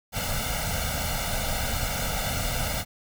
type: noise with comb filter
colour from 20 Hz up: pink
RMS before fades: -28 dBFS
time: 0.12-2.85 s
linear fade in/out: 50 ms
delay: 1.4 ms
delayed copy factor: +0.95
effects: none